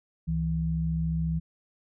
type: tone pair together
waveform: sine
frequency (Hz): 68.3 / 162.45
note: C#2 / E3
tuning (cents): -25 / -25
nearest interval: octave + minor third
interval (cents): 1500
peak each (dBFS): -31 / -26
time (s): 0.27-1.4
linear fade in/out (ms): 20
effects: none